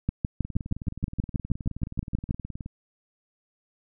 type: two click trains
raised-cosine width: 5 ms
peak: -23 / -12 dBFS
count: 43 / 15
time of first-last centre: 0.45-2.661 / 0.09-2.309 s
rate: 19 / 6.31 Hz
effects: none